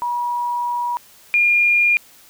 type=tone pair in turn; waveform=sine; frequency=964 / 2415 Hz; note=B5 / D7; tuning=-42 / +48 cents; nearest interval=octave + major third; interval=1590 cents; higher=second; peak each=-19 / -12 dBFS; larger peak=second; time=0.02-0.97 / 1.34-1.97 s; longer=first; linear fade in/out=0 ms; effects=white hiss -48 dBFS RMS until 2.29 s